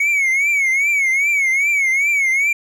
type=tone with vibrato; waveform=triangle; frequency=2217 Hz; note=C#7; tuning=in tune; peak=-12 dBFS; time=0-2.53 s; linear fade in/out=5 ms; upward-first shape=triangle; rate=2.5 Hz; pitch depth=130 cents each way; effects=none